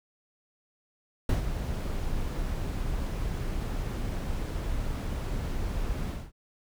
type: noise with ADSR envelope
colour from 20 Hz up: brown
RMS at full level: -24 dBFS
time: 1.29-6.32 s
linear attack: 4 ms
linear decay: 120 ms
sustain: -7 dB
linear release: 230 ms
effects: none